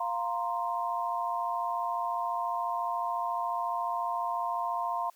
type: chord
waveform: sine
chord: F suspended fourth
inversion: none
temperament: equal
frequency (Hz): 698.5 / 932.3 / 1046.5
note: F5 / Bb5 / C6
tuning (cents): 0 / 0 / 0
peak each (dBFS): -33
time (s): 0-5.1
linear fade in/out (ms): 5
effects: white hiss -64 dBFS RMS until 5.15 s + high-pass 400 Hz 12 dB/octave